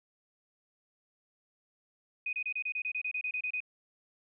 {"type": "tone bursts", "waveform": "sine", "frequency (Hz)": 2495, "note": "D#7", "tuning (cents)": 4, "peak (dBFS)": -31, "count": 14, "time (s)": [2.26, 3.604], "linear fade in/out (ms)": 5, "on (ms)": 70, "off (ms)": 28, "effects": []}